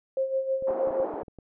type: tone with tremolo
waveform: sine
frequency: 532 Hz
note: C5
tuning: 29 cents sharp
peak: -22 dBFS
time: 0.17-1.05 s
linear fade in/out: 2 ms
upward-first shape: sine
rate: 6.3 Hz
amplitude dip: 65%
type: clicks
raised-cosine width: 2 ms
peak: -31 dBFS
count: 9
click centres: 0.624 / 0.706 / 0.874 / 0.907 / 1.002 / 1.139 / 1.232 / 1.282 / 1.387 s
type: band-pass noise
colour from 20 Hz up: white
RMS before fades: -34 dBFS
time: 0.67-1.23 s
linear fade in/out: 5 ms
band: 300 to 790 Hz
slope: 24 dB/octave
effects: none